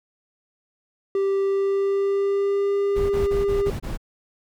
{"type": "tone with pitch glide", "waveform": "triangle", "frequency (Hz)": [392, 400.5], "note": ["G4", "G4"], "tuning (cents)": [0, 37], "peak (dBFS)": -17, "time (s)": [1.15, 3.7], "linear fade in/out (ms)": 2, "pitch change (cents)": 37, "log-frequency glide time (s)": [1.43, 2.74]}
{"type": "noise bursts", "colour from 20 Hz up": "brown", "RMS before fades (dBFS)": -28, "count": 6, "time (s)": [2.95, 3.975], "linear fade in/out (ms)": 20, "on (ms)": 150, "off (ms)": 25}
{"effects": []}